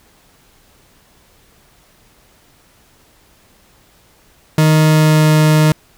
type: tone with pitch glide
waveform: 40% pulse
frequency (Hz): 155.56 to 154.31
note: D#3 to D#3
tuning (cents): 0 to -14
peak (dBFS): -7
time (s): 4.58-5.72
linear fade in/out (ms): 2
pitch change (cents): -14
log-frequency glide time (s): 4.84-5.33
effects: pink hiss -51 dBFS RMS until 5.97 s

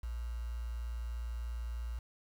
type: tone with quantisation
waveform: sine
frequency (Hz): 58.4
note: A#1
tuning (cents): +4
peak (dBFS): -36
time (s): 0.03-1.99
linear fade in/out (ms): 5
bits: 9
effects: none

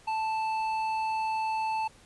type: tone with hard clipping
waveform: sine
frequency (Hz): 880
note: A5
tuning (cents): 0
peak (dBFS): -29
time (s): 0.07-1.88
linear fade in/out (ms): 10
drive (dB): 8
effects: pink hiss -57 dBFS RMS until 2.05 s + resampled to 24000 Hz

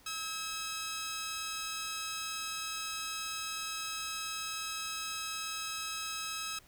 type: tone pair together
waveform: 10% pulse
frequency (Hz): 1290.6 / 1623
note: E6 / G#6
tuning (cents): -37 / -40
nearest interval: major third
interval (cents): 397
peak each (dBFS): -29 / -36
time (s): 0.06-6.59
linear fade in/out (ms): 5
effects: pink hiss -61 dBFS RMS until 6.67 s

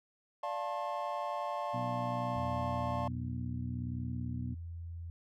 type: chord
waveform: triangle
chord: D minor seventh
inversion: none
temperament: equal with one note detuned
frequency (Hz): 587.3 / 698.5 / 880 / 1072.8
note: D5 / F5 / A5 / C6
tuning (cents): 0 / 0 / 0 / +43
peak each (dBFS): -38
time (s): 0.43-3.08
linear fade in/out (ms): 5
type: harmonic tone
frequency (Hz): 61.2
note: B1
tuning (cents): -15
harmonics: 2 / 3 / 4 / 5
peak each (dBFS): -38 / -46 / -41 / -54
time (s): 1.73-4.55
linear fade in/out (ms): 20
type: tone with pitch glide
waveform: sine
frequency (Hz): 85.5 to 84.37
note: F2 to E2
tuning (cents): -36 to +41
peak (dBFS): -40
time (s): 2.36-5.1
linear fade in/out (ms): 0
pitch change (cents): -23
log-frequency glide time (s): 3.29-4.66
effects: none

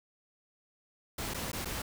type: noise with dropouts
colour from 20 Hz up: pink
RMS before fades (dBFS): -37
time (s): 1.18-1.82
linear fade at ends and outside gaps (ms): 5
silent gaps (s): 1.338-1.343 / 1.518-1.53 / 1.648-1.655
effects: none

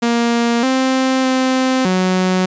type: tone with pitch steps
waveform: sawtooth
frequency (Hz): 235 / 261.8 / 259.7 / 185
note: A#3 / C4 / C4 / F#3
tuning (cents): +14 / +1 / -13 / 0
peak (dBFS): -9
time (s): 0.02-2.46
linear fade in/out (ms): 10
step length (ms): 610
effects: resampled to 16000 Hz

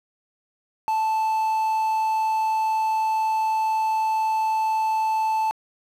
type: tone with quantisation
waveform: triangle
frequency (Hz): 878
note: A5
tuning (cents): -4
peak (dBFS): -18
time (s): 0.88-5.51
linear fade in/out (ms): 0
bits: 6
effects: low-pass 9000 Hz 12 dB/octave

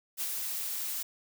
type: noise with ADSR envelope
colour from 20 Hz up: blue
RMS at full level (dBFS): -32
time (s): 0.17-1.03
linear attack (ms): 41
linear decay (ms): 59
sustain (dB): -3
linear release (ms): 8
effects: none

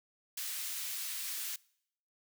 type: high-pass noise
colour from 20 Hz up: white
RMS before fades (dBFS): -39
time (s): 0.37-1.56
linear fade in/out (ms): 5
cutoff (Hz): 1900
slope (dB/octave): 12
effects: noise-tail reverb RT60 0.7 s tail -24 dB re dry

